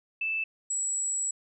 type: tone pair in turn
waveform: sine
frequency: 2637 / 7769 Hz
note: E7 / B8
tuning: 0 / -29 cents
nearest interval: octave + perfect fifth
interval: 1871 cents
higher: second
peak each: -27 dBFS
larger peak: neither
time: 0.21-0.44 / 0.7-1.31 s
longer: second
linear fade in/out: 5 ms
effects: none